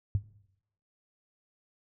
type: tone with exponential decay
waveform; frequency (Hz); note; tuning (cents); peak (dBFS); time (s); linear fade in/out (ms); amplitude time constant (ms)
sine; 100; G2; +35; -20; 0.15-0.24; 0; 19
effects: noise-tail reverb RT60 0.8 s tail -19 dB re dry